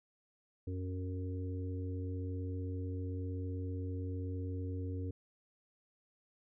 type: harmonic tone with a mistuned harmonic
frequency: 92.1 Hz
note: F#2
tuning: 7 cents flat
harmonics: 1 / 3 / 4 / 5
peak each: -37 / -44 / -52 / -48 dBFS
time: 0.67-5.11 s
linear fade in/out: 5 ms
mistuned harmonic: 4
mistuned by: +16 cents
effects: none